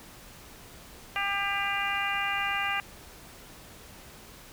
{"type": "harmonic tone", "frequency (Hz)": 399.1, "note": "G4", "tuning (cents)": 31, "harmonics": [2, 3, 4, 5, 6, 7], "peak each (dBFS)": [-34, -34, -34, -34, -34, -34], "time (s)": [1.16, 2.8], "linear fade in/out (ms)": 0, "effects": ["pink hiss -49 dBFS RMS until 4.52 s"]}